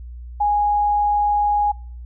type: tone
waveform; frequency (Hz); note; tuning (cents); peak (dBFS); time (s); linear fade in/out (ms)
sine; 827; G#5; -8; -15; 0.4-1.72; 10
effects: noise-tail reverb RT60 0.5 s tail -25 dB re dry + added 60 Hz sine -32 dBFS peak until 2.05 s